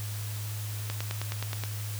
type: click train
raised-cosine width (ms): 0.2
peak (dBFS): -16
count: 8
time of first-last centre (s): 0.9-1.637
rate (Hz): 9.5
effects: added 105 Hz sine -33 dBFS peak until 1.99 s + white hiss -42 dBFS RMS until 1.99 s